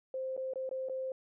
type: tone with dropouts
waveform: sine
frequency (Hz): 523.3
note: C5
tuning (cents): 0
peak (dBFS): -34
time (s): 0.14-1.12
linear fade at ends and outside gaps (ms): 2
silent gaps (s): 0.366-0.376 / 0.536-0.557 / 0.692-0.712 / 0.887-0.896
effects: none